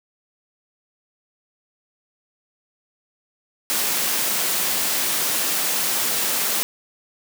white high-pass noise, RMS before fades -22 dBFS, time 3.7-6.63 s, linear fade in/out 0 ms, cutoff 160 Hz, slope 24 dB/octave, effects none

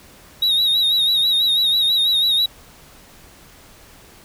triangle tone with vibrato, 3800 Hz, A#7, 33 cents sharp, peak -13 dBFS, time 0.42-2.46 s, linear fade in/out 5 ms, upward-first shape sine, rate 6.1 Hz, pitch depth 62 cents each way, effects pink hiss -46 dBFS RMS until 4.24 s

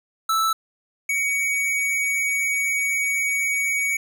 square tone pair in turn, 1317 / 2248 Hz, E6 / C#7, -2 / +24 cents, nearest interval major sixth, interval 926 cents, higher second, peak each -19 / -21 dBFS, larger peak first, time 0.29-0.53 / 1.09-3.97 s, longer second, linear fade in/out 5 ms, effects none

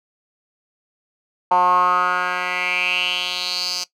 10% pulse tone with band-pass filter sweep, 180 Hz, F#3, 47 cents flat, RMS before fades -20 dBFS, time 1.51-3.84 s, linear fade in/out 5 ms, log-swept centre 900 to 5300 Hz, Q 5.3, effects noise-tail reverb RT60 0.1 s tail -18 dB re dry

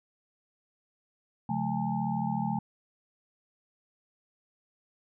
sine tone cluster, 137.2 / 175.5 / 214.9 / 819 / 893 Hz, C#3 / F3 / A3 / G#5 / A5, -17 / +9 / -41 / -24 / +25 cents, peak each -35 / -34 / -32 / -34 / -37 dBFS, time 1.49-2.59 s, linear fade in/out 5 ms, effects none

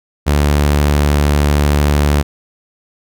sawtooth tone, 73 Hz, D2, 10 cents flat, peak -6 dBFS, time 0.26-2.23 s, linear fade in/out 20 ms, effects none

